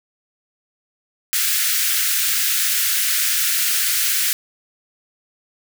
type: high-pass noise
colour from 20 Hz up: white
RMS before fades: -19 dBFS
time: 1.33-4.33 s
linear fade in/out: 0 ms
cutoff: 1400 Hz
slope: 48 dB/octave
effects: none